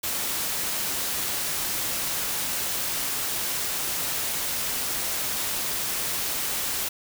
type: noise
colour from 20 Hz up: white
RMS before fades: -28 dBFS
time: 0.03-6.89 s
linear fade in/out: 10 ms
effects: none